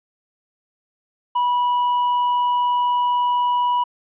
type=tone with tanh clipping; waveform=triangle; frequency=978 Hz; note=B5; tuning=17 cents flat; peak=-17 dBFS; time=1.35-3.84 s; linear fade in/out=10 ms; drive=8 dB; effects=resampled to 8000 Hz